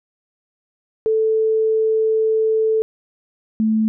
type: tone pair in turn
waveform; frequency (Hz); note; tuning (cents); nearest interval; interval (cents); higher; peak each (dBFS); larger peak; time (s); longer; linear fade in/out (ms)
sine; 440 / 219; A4 / A3; 0 / -8; octave; 1208; first; -14; neither; 1.06-2.82 / 3.6-3.88; first; 0
effects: none